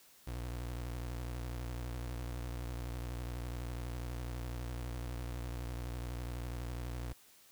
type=tone with vibrato; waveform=30% pulse; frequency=60.3 Hz; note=B1; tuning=41 cents flat; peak=-36 dBFS; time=0.27-7.13 s; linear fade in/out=5 ms; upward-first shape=sine; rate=12 Hz; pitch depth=100 cents each way; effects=white hiss -62 dBFS RMS until 7.51 s